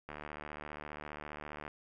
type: click train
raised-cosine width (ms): 0.5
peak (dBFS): -28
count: 120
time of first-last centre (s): 0.09-1.679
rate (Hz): 74.9
effects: none